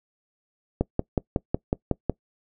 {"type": "click train", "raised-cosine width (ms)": 2, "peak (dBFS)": -8, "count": 8, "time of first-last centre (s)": [0.81, 2.097], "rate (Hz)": 5.44, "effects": ["noise-tail reverb RT60 0.1 s tail -23 dB re dry"]}